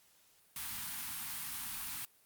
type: band-stop noise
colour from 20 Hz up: white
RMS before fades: -41 dBFS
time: 0.56-2.05 s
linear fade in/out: 2 ms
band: 280 to 790 Hz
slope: 48 dB/octave
effects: white hiss -67 dBFS RMS until 2.25 s + Opus 48 kbps